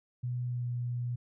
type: tone with pitch glide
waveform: sine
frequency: 123.3 to 121.67 Hz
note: B2 to B2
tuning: -2 to -25 cents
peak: -31 dBFS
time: 0.23-1.16 s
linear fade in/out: 10 ms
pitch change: -23 cents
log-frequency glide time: 0.46-0.66 s
effects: none